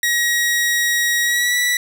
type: tone with pitch glide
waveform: sawtooth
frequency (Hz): 1900 to 1954.5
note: A#6 to B6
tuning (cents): +33 to -19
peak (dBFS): -12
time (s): 0.03-1.77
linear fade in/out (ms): 2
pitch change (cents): +48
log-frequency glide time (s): 1.23-1.57
effects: none